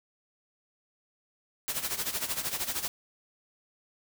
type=noise with tremolo; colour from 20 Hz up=white; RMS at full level=-30 dBFS; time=1.68-2.88 s; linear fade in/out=0 ms; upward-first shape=sine; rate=13 Hz; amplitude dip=75%; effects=none